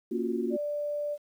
sine chord, Gb major seventh, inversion first, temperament equal, 233.1 / 277.2 / 349.2 / 370 Hz, Bb3 / Db4 / F4 / Gb4, 0 / 0 / 0 / 0 cents, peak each -32 / -36 / -32 / -33 dBFS, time 0.11-0.57 s, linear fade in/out 10 ms
sine tone, 587.3 Hz, D5, in tune, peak -29 dBFS, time 0.5-1.18 s, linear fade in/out 50 ms
effects 10-bit

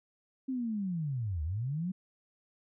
sine linear two-way sweep, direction down then up, 268.3 to 72.4 to 191.1 Hz, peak -31 dBFS, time 0.48-1.92 s, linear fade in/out 10 ms, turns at 1.43 s, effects none

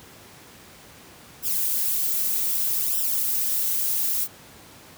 violet noise with flanger, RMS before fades -24 dBFS, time 1.42-4.28 s, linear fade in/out 50 ms, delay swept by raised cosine 0.45 to 5.55 ms, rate 0.64 Hz, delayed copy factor -1, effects pink hiss -47 dBFS RMS until 4.97 s + high-pass 80 Hz 12 dB/octave

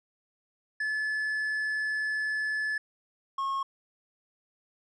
triangle tone pair in turn, 1726 / 1087.3 Hz, A6 / C#6, -34 / -34 cents, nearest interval minor sixth, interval 800 cents, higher first, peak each -26 / -26 dBFS, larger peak neither, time 0.8-2.78 / 3.38-3.63 s, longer first, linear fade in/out 5 ms, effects resampled to 22050 Hz

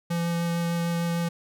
square tone with vibrato, 170 Hz, F3, 46 cents flat, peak -25 dBFS, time 0.1-1.29 s, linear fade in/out 10 ms, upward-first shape sine, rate 6.6 Hz, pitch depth 8 cents each way, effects none

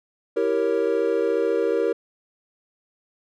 triangle chord, E diminished seventh, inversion none, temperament equal, 329.6 / 392 / 466.2 / 554.4 Hz, E4 / G4 / Bb4 / Db5, 0 / 0 / 0 / 0 cents, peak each -26 / -23 / -20 / -26 dBFS, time 0.36-1.93 s, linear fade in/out 10 ms, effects none

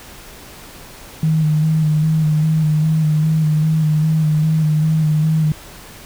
sine tone with vibrato, 155.56 Hz, D#3, in tune, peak -12 dBFS, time 1.23-5.52 s, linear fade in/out 2 ms, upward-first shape square, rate 2.5 Hz, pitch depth 26 cents each way, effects pink hiss -38 dBFS RMS until 6.05 s

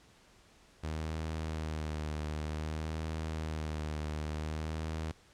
sawtooth tone with vibrato, 77.78 Hz, D#2, in tune, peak -31 dBFS, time 0.83-5.12 s, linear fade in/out 10 ms, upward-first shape sine, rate 0.54 Hz, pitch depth 35 cents each way, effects pink hiss -62 dBFS RMS until 5.33 s + low-pass 8000 Hz 12 dB/octave

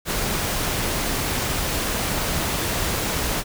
pink noise, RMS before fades -24 dBFS, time 0.05-3.44 s, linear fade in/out 50 ms, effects none

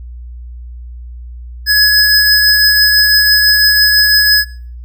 square tone pair together, 1688 / 5058 Hz, G#6 / D#8, +28 / +28 cents, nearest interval octave + perfect fifth, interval 1900 cents, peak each -10 dBFS, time 1.66-4.45 s, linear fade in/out 50 ms, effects noise-tail reverb RT60 0.5 s tail -22 dB re dry + added 60 Hz sine -26 dBFS peak until 4.84 s

